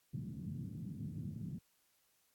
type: band-pass noise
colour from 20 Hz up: pink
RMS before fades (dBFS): -44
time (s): 0.13-1.59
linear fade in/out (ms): 5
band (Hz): 120 to 200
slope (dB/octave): 24
effects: white hiss -75 dBFS RMS until 2.34 s + AAC 64 kbps